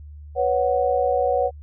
sine chord, B suspended second, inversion none, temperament equal, 493.9 / 554.4 / 740 Hz, B4 / C#5 / F#5, 0 / 0 / 0 cents, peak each -22 dBFS, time 0.35-1.51 s, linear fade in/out 50 ms, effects added 74 Hz sine -37 dBFS peak until 1.62 s

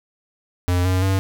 square tone with pitch steps, 89.2 / 92.51 / 95.93 Hz, F2 / F#2 / G2, +37 / 0 / -37 cents, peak -17 dBFS, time 0.68-1.19 s, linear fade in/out 0 ms, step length 170 ms, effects none

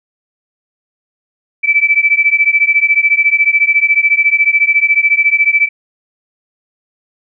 sine beating tone pair, 2308 / 2322 Hz, D7 / D7, -31 / -20 cents, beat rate 14 Hz, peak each -11 dBFS, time 1.63-5.69 s, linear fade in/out 20 ms, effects none

